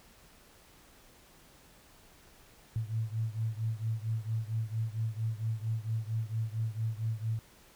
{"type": "beating tone pair", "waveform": "sine", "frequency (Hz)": [110, 114.4], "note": ["A2", "A#2"], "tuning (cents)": [0, -32], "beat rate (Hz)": 4.4, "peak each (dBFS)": [-33, -35], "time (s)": [2.76, 7.39], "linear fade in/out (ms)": 0, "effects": ["pink hiss -59 dBFS RMS until 7.75 s"]}